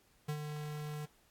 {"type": "tone with ADSR envelope", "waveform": "square", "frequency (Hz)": 150, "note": "D3", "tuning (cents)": 37, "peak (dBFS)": -34, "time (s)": [0.28, 1.06], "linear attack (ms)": 12, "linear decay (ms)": 71, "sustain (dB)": -6, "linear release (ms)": 13, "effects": ["pink hiss -69 dBFS RMS until 1.3 s", "AAC 64 kbps"]}